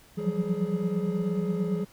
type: tone cluster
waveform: triangle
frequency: 169.3 / 178.1 / 186.5 / 195.5 / 419.2 Hz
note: E3 / F3 / F#3 / G3 / G#4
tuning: +46 / +34 / +14 / -4 / +16 cents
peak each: -30 dBFS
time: 0.17-1.85 s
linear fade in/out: 20 ms
effects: pink hiss -56 dBFS RMS until 1.92 s